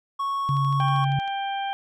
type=tone; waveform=triangle; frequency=1106 Hz; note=C#6; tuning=4 cents flat; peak=-22 dBFS; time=0.19-1.05 s; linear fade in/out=10 ms
type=tone with vibrato; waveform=sine; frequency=138.59 Hz; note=C#3; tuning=in tune; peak=-21 dBFS; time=0.49-1.19 s; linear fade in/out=2 ms; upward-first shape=triangle; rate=5 Hz; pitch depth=11 cents each way
type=click train; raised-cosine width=0.2 ms; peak=-28 dBFS; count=11; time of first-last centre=0.49-1.277 s; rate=12.7 Hz
type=harmonic tone; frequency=790 Hz; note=G5; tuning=13 cents sharp; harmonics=1 / 2 / 3 / 4; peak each=-26 / -36 / -40 / -37 dBFS; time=0.8-1.73 s; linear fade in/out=0 ms
effects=none